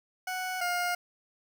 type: tone pair in turn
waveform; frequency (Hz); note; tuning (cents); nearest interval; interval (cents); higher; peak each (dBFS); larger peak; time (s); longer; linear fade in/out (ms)
20% pulse; 740 / 709.6; F#5 / F5; 0 / +27; minor second; 73; first; -27 / -23; second; 0.27-0.61 / 0.61-0.95; neither; 5
effects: 9-bit